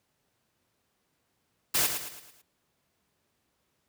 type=noise with echo; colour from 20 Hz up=white; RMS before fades=-25 dBFS; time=1.74-1.87 s; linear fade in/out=10 ms; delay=110 ms; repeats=5; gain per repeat=-7 dB; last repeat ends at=2.42 s; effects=pink hiss -75 dBFS RMS until 3.88 s + high-pass 80 Hz 12 dB/octave

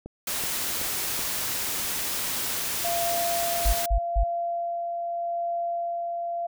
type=click train; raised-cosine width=2 ms; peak=-24 dBFS; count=4; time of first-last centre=0.06-1.192 s; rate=2.65 Hz
type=noise; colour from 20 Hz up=white; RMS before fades=-29 dBFS; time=0.27-3.86 s; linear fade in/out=5 ms
type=tone with tremolo; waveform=sine; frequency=687 Hz; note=F5; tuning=29 cents flat; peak=-25 dBFS; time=2.84-6.47 s; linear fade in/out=10 ms; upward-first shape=sine; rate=0.83 Hz; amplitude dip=25%
type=tone bursts; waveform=sine; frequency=49 Hz; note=G1; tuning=in tune; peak=-18 dBFS; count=3; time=3.65-4.239 s; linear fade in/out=10 ms; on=83 ms; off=170 ms
effects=none

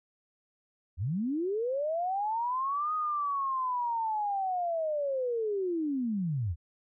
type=linear two-way sweep; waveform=sine; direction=up then down; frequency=72.6 to 1253 to 72.6 Hz; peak=-28 dBFS; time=0.97-6.56 s; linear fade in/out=50 ms; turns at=2.94 s; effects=none

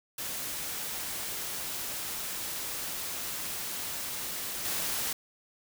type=noise with level steps; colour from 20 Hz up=white; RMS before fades=-36 / -32 dBFS; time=0.18-5.13 s; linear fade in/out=5 ms; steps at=4.65 s; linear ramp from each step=2 ms; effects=none

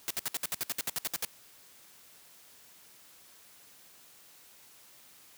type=noise bursts; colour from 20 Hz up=white; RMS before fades=-32 dBFS; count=14; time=0.08-1.249 s; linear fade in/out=0 ms; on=25 ms; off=63 ms; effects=white hiss -57 dBFS RMS until 5.37 s + high-pass 80 Hz 12 dB/octave

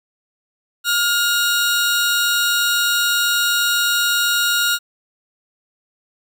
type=tone pair together; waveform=sawtooth; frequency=1416 / 3813 Hz; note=F6 / A#7; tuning=+23 / +38 cents; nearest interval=octave + perfect fourth; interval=1715 cents; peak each=-13 / -18 dBFS; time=0.84-4.79 s; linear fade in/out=50 ms; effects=none

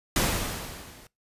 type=noise with level ramp; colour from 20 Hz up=pink; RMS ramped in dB=-22 to -51 dBFS; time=0.16-1.07 s; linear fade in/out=2 ms; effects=noise-tail reverb RT60 0.2 s tail -23 dB re dry + resampled to 32000 Hz

